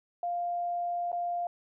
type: tone with dropouts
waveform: sine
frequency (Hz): 699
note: F5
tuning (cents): +1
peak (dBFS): -29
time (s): 0.23-1.47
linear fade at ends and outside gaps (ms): 2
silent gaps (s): 1.118-1.128
effects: none